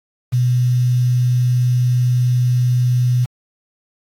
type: tone with quantisation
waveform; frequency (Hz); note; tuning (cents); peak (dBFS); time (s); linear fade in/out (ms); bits
sine; 124.1; B2; +9; -12; 0.32-3.26; 20; 6
effects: AAC 64 kbps